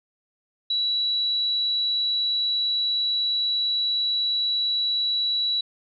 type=tone; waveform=sine; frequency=3923 Hz; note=B7; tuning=12 cents flat; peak=-21 dBFS; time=0.7-5.61 s; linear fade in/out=5 ms; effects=none